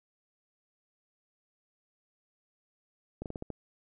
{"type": "slowing click train", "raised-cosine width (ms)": 2, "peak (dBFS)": -24, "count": 6, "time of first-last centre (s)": [3.22, 3.503], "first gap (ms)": 38, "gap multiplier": 1.2, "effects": []}